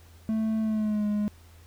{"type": "tone with pitch glide", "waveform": "triangle", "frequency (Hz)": [220, 208.4], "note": ["A3", "G#3"], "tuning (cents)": [0, 6], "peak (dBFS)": -22, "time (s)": [0.29, 1.28], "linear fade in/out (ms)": 0, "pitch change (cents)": -94, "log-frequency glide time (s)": [0.61, 1.06], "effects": ["added 83 Hz sine -50 dBFS peak until 1.66 s", "pink hiss -58 dBFS RMS until 1.66 s"]}